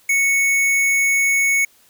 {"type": "tone", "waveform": "square", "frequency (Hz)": 2214, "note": "C#7", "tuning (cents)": -3, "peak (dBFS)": -15, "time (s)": [0.09, 1.65], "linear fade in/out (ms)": 5, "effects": ["white hiss -54 dBFS RMS until 1.89 s"]}